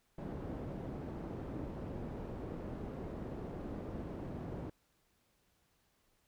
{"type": "low-pass noise", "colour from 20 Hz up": "white", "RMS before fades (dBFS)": -43, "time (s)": [0.18, 4.7], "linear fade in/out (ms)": 5, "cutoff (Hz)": 360, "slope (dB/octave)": 12, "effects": ["pink hiss -75 dBFS RMS until 6.27 s"]}